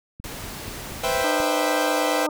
click train, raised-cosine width 5 ms, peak -26 dBFS, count 6, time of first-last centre 0.2-1.402 s, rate 4.16 Hz
pink noise, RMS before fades -35 dBFS, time 0.24-1.24 s, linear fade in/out 0 ms
sawtooth chord, C major seventh, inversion third, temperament equal, 493.9 / 523.3 / 659.3 / 784 Hz, B4 / C5 / E5 / G5, 0 / 0 / 0 / 0 cents, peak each -23 dBFS, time 1.03-2.27 s, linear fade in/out 10 ms
harmonic tone, 303.6 Hz, D#4, 42 cents flat, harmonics 1 / 2 / 3 / 4, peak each -28 / -31 / -33 / -34 dBFS, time 1.24-2.29 s, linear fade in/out 2 ms
effects none

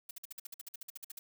blue noise bursts, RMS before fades -44 dBFS, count 16, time 0.09-1.19 s, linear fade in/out 5 ms, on 20 ms, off 52 ms, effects none

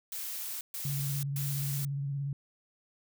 blue noise bursts, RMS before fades -38 dBFS, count 3, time 0.12-1.85 s, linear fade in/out 2 ms, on 490 ms, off 130 ms
sine tone with vibrato, 140 Hz, C#3, 18 cents sharp, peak -31 dBFS, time 0.85-2.33 s, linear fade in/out 2 ms, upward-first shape sine, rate 17 Hz, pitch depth 37 cents each way
effects none

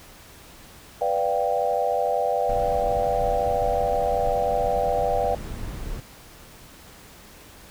sine chord, G dominant seventh, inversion first, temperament equal, 493.9 / 587.3 / 698.5 / 784 Hz, B4 / D5 / F5 / G5, 0 / 0 / 0 / 0 cents, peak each -26 dBFS, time 1.01-5.35 s, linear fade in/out 5 ms
brown noise, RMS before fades -32 dBFS, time 2.49-6 s, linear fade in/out 2 ms
effects pink hiss -47 dBFS RMS until 7.7 s

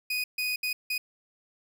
30% pulse tone bursts at uneven times, 2489 Hz, D#7, in tune, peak -25 dBFS, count 4, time 0.1-0.24 / 0.38-0.56 / 0.63-0.73 / 0.9-0.98 s, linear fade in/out 5 ms, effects none

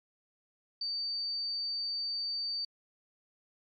sine tone, 4603 Hz, D8, 36 cents flat, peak -31 dBFS, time 0.81-2.65 s, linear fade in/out 5 ms, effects tanh soft clip ceiling -28 dBFS + MP3 32 kbps

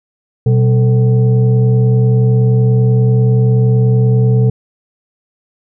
sine tone with frequency modulation, 123.8 Hz, B2, 5 cents sharp, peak -7 dBFS, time 0.46-4.5 s, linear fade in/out 5 ms, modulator 318 Hz, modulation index 0.56, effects none

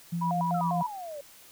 sine tone with tremolo, 170.6 Hz, F3, 40 cents flat, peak -27 dBFS, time 0.12-0.83 s, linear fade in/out 10 ms, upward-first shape triangle, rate 7.8 Hz, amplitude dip 30%
sine tone with vibrato, 830.6 Hz, G#5, in tune, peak -27 dBFS, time 0.21-0.87 s, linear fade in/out 10 ms, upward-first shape square, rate 5 Hz, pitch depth 280 cents each way
sine exponential sweep, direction down, 1377 to 555 Hz, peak -36 dBFS, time 0.54-1.21 s, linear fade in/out 5 ms
effects white hiss -53 dBFS RMS until 1.51 s

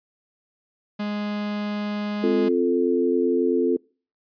45% pulse tone, 207.7 Hz, G#3, in tune, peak -25 dBFS, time 0.99-2.49 s, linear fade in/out 10 ms
sine chord, F major, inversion second, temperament equal, 261.6 / 349.2 / 440 Hz, C4 / F4 / A4, 0 / 0 / 0 cents, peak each -23 / -22 / -22 dBFS, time 2.23-3.77 s, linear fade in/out 10 ms
effects noise-tail reverb RT60 0.4 s tail -26 dB re dry + resampled to 11025 Hz

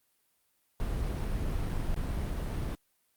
brown noise with dropouts, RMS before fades -32 dBFS, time 0.8-2.75 s, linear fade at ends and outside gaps 0 ms, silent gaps 1.723-1.727 / 1.943-1.963 s, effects white hiss -73 dBFS RMS until 3.16 s + Opus 32 kbps

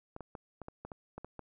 clicks, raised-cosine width 1 ms, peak -29 dBFS, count 10, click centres 0.164 / 0.207 / 0.352 / 0.617 / 0.684 / 0.85 / 0.918 / 1.18 / 1.246 / 1.393 s, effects none

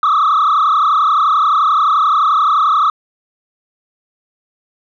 sine tone with frequency modulation, 1220 Hz, D#6, 34 cents flat, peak -7 dBFS, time 0.03-2.9 s, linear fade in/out 2 ms, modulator 31.5 Hz, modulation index 2.8, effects tanh soft clip ceiling -8 dBFS

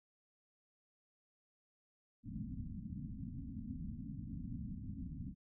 white low-pass noise, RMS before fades -45 dBFS, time 2.23-5.35 s, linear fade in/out 50 ms, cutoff 270 Hz, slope 96 dB/octave, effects none

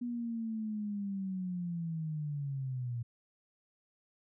sine linear sweep, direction down, 243.7 to 116.54 Hz, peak -34 dBFS, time 0.01-3.03 s, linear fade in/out 10 ms, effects none

